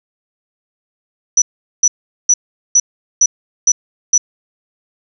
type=tone bursts; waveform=sine; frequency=5920 Hz; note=F#8; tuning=in tune; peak=-6 dBFS; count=7; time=1.37-4.18 s; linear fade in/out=5 ms; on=50 ms; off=410 ms; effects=none